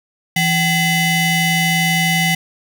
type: ring-modulated tone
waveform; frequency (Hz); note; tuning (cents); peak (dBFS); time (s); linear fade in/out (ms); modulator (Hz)
30% pulse; 932.3; A#5; 0; -8; 0.36-2.35; 5; 1100
effects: none